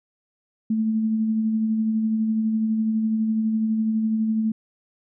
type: tone with tremolo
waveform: sine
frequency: 220 Hz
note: A3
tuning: in tune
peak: -18 dBFS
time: 0.7-4.52 s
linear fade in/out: 5 ms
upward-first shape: sine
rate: 12 Hz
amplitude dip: 30%
effects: none